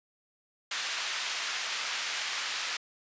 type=band-pass noise; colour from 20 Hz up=pink; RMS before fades=-34 dBFS; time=0.71-2.77 s; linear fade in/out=5 ms; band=1600 to 6000 Hz; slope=12 dB/octave; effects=resampled to 16000 Hz